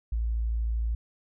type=tone; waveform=sine; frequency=56.5 Hz; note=A1; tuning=47 cents sharp; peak=-25 dBFS; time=0.12-0.95 s; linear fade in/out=5 ms; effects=none